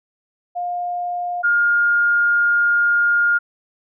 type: tone pair in turn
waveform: sine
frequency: 708 / 1416 Hz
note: F5 / F6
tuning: +23 / +23 cents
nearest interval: octave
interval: 1200 cents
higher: second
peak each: -21 / -13 dBFS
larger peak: second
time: 0.55-1.43 / 1.43-3.39 s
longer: second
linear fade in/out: 20 ms
effects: none